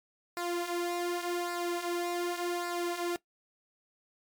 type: tone with flanger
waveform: sawtooth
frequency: 349.2 Hz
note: F4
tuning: in tune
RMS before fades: -33 dBFS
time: 0.37-3.16 s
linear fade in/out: 0 ms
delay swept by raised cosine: 0.31 to 5.11 ms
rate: 0.87 Hz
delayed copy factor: -0.65
effects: noise-tail reverb RT60 0.1 s tail -19 dB re dry + MP3 96 kbps